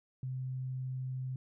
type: tone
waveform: sine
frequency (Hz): 129.5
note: C3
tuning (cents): -17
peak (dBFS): -35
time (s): 0.23-1.36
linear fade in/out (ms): 2
effects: none